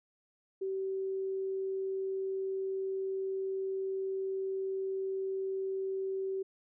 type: tone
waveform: sine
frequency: 384.1 Hz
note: G4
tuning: 35 cents flat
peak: -32 dBFS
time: 0.61-6.43 s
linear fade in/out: 10 ms
effects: none